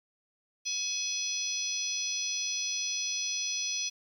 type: harmonic tone with a mistuned harmonic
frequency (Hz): 842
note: G#5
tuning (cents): +24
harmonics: 3 / 4 / 5 / 6 / 7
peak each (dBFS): -38 / -39 / -40 / -38 / -33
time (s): 0.65-3.9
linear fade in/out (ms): 20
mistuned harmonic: 3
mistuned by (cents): +17
effects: 10-bit